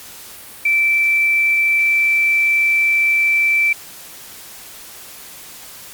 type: tone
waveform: sine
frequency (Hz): 2331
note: D7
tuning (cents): -14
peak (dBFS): -12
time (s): 0.65-3.73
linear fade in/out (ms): 5
effects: white hiss -37 dBFS RMS until 5.93 s + Opus 48 kbps